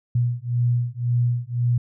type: beating tone pair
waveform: sine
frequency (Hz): 120 / 121.9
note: B2 / B2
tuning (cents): -49 / -22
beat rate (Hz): 1.9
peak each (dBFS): -22 / -22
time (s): 0.15-1.78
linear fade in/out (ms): 5
effects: none